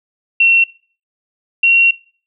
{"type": "tone pair in turn", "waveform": "sine", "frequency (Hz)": [2720, 2739], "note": ["F7", "F7"], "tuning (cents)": [-46, -34], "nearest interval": "unison", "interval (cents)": 12, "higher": "second", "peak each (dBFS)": -7, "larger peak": "neither", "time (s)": [[0.4, 0.64], [1.63, 1.91]], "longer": "second", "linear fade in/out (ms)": 5, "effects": ["noise-tail reverb RT60 0.4 s tail -20 dB re dry"]}